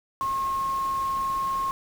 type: tone in noise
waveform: sine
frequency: 1078 Hz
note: C#6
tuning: 49 cents flat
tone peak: -24 dBFS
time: 0.21-1.71 s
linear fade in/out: 0 ms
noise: pink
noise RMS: -42 dBFS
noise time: 0.21-1.71 s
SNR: +15 dB
effects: none